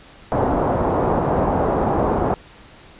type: low-pass noise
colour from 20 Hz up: white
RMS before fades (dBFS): -19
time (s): 0.32-2.34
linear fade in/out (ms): 0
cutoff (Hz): 890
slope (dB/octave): 24
effects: pink hiss -45 dBFS RMS until 2.99 s + resampled to 8000 Hz